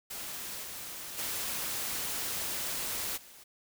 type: noise with level steps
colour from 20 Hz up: white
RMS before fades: -40 / -42 / -35 / -53 dBFS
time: 0.1-3.44 s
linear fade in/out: 10 ms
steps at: 0.62 / 1.17 / 3.16 s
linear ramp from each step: 20 ms
effects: none